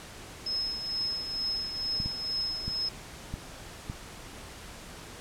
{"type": "tone with tremolo", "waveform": "sine", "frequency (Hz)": 5170, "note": "E8", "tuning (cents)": -34, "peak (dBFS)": -27, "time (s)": [0.46, 2.89], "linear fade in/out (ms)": 5, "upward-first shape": "triangle", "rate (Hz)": 2.2, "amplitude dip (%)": 60}
{"type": "clicks", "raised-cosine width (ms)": 5, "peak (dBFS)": -22, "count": 5, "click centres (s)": [2.002, 2.06, 2.68, 3.34, 3.899]}
{"effects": ["pink hiss -45 dBFS RMS until 5.2 s", "low-pass 10000 Hz 12 dB/octave"]}